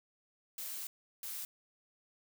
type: noise bursts at uneven times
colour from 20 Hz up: blue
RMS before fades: -42 dBFS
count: 2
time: 0.58-0.87 / 1.23-1.45 s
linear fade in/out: 2 ms
effects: none